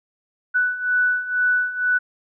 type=beating tone pair; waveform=sine; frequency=1485 / 1487.1 Hz; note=F#6 / F#6; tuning=+6 / +8 cents; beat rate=2.1 Hz; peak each=-23 / -19 dBFS; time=0.54-1.99 s; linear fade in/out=20 ms; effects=none